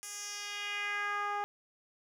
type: tone with band-pass filter sweep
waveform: 10% pulse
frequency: 410 Hz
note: G#4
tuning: 22 cents flat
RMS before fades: -37 dBFS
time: 0.03-1.44 s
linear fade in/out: 0 ms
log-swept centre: 8700 to 830 Hz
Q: 1.9
effects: none